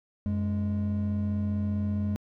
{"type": "tone pair together", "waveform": "triangle", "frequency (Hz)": [92.52, 207.7], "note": ["F#2", "G#3"], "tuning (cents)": [0, 0], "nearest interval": "octave + major second", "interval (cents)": 1400, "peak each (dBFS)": -26, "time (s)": [0.26, 2.16], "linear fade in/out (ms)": 0, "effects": ["tanh soft clip ceiling -18 dBFS"]}